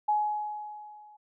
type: tone with level ramp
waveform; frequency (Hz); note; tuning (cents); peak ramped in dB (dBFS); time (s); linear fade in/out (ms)
sine; 842; G#5; +24; -21 to -51; 0.08-1.17; 10
effects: none